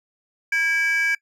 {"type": "tone pair together", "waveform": "triangle", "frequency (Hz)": [1634, 2305], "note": ["G#6", "D7"], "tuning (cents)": [-29, -33], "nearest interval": "tritone", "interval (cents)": 596, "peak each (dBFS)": -18, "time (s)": [0.52, 1.15], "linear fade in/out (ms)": 5, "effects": ["noise-tail reverb RT60 0.1 s tail -22 dB re dry", "tanh soft clip ceiling -14 dBFS"]}